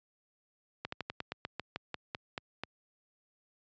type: slowing click train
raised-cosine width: 0.3 ms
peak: -20 dBFS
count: 13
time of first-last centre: 0.85-2.636 s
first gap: 74 ms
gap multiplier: 1.12
effects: high-pass 80 Hz 12 dB/octave + resampled to 16000 Hz